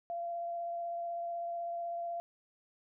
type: tone with vibrato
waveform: sine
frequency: 686 Hz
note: F5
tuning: 31 cents flat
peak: -35 dBFS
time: 0.1-2.2 s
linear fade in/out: 0 ms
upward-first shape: sine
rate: 16 Hz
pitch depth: 10 cents each way
effects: none